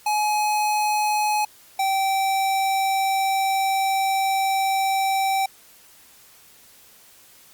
square tone pair in turn, 844 / 775.4 Hz, G#5 / G5, +28 / -19 cents, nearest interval minor second, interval 147 cents, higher first, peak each -20 dBFS, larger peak neither, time 0.06-1.45 / 1.79-5.46 s, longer second, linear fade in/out 5 ms, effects white hiss -51 dBFS RMS until 7.53 s + Opus 48 kbps

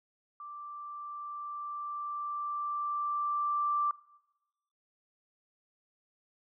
sine tone with level ramp, 1174.7 Hz, D6, in tune, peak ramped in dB -42 to -26 dBFS, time 0.4-3.91 s, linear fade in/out 2 ms, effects noise-tail reverb RT60 1.0 s tail -21 dB re dry

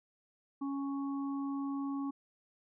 harmonic tone, 277.2 Hz, C#4, in tune, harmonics 1 / 3 / 4, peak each -34 / -49 / -46 dBFS, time 0.61-2.11 s, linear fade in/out 10 ms, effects none

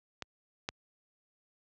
clicks, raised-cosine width 0.2 ms, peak -20 / -16 dBFS, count 2, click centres 0.223 / 0.689 s, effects high-pass 60 Hz 12 dB/octave + low-pass 7000 Hz 12 dB/octave

